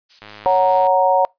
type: noise with tremolo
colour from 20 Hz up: violet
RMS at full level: -33 dBFS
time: 0.09-0.86 s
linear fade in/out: 20 ms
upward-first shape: square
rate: 5 Hz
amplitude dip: 70%
type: click train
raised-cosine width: 0.3 ms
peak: -21 dBFS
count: 69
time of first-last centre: 0.22-0.868 s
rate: 105 Hz
type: chord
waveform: sine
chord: F# major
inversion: second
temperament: equal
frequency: 554.4 / 740 / 932.3 Hz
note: C#5 / F#5 / A#5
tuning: 0 / 0 / 0 cents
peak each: -16 dBFS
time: 0.46-1.25 s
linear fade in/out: 0 ms
effects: noise-tail reverb RT60 0.2 s tail -26 dB re dry + resampled to 11025 Hz